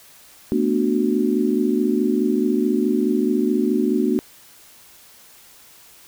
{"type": "chord", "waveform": "sine", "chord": "B minor seventh", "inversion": "third", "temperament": "just", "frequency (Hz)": [222.2, 246.9, 296.3, 370.4], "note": ["A3", "B3", "D4", "F#4"], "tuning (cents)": [17, 0, 15, 2], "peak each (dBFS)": -22, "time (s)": [0.52, 4.19], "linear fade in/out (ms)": 0, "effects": ["white hiss -48 dBFS RMS until 6.07 s"]}